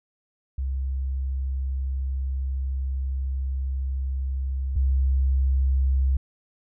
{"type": "tone pair in turn", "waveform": "sine", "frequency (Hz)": [66.4, 66.4], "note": ["C2", "C2"], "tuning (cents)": [26, 26], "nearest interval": "unison", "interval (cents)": 0, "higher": "neither", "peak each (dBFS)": [-24, -18], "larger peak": "second", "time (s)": [[0.58, 4.76], [4.76, 6.17]], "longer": "first", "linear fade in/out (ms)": 5, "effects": []}